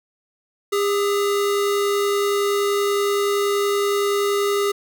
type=tone pair together; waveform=square; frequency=403.8 / 1282 Hz; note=G#4 / E6; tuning=-49 / -49 cents; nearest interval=octave + minor sixth; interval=2000 cents; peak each=-19 / -29 dBFS; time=0.72-4.72 s; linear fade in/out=10 ms; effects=none